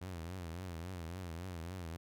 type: tone with vibrato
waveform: sawtooth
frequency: 87.31 Hz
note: F2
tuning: in tune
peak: -38 dBFS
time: 0.01-1.97 s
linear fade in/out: 10 ms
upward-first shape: triangle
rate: 3.6 Hz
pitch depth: 160 cents each way
effects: none